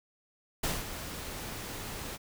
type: noise with ADSR envelope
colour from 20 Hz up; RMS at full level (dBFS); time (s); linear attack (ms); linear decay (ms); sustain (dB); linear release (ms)
pink; -30; 0.63-2.18; 8; 190; -10; 31
effects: none